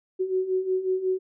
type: beating tone pair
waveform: sine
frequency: 370 / 375.5 Hz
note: F#4 / F#4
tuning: 0 / +26 cents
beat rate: 5.5 Hz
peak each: -29 / -24 dBFS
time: 0.19-1.19 s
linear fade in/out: 20 ms
effects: none